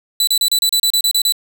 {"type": "tone bursts", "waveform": "sawtooth", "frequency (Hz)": 3974, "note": "B7", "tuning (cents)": 10, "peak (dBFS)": -9, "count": 11, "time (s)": [0.2, 1.323], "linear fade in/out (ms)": 2, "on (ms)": 73, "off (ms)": 32, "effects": []}